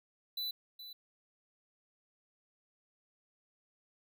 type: tone with echo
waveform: square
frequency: 3986 Hz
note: B7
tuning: 15 cents sharp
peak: -36 dBFS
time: 0.37-0.51 s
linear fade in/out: 5 ms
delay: 420 ms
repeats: 1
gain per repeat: -11 dB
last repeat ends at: 0.93 s
effects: none